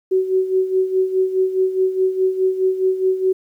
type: tone with tremolo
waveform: sine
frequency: 376 Hz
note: F#4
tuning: 28 cents sharp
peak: -12 dBFS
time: 0.11-3.33 s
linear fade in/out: 10 ms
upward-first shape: sine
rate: 4.8 Hz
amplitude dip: 70%
effects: 9-bit